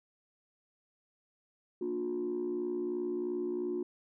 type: tone cluster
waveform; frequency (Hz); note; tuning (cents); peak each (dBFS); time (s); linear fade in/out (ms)
sine; 235 / 294.6 / 357.6; A#3 / D4 / F4; +14 / +6 / +41; -40 / -38 / -32; 1.81-3.83; 5
effects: tanh soft clip ceiling -27 dBFS